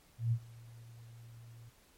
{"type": "tone with ADSR envelope", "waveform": "sine", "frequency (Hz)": 116.2, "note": "A#2", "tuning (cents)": -5, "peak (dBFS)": -26, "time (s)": [0.18, 1.7], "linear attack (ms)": 140, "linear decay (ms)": 67, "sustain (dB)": -24, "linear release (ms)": 15, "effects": ["pink hiss -65 dBFS RMS until 1.97 s", "MP3 64 kbps"]}